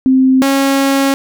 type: tone pair in turn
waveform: sine / sawtooth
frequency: 261.6 / 273.7 Hz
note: C4 / C#4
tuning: 0 / -22 cents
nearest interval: minor second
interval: 78 cents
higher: second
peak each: -6 dBFS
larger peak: neither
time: 0.06-0.42 / 0.42-1.14 s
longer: second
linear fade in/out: 0 ms
effects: none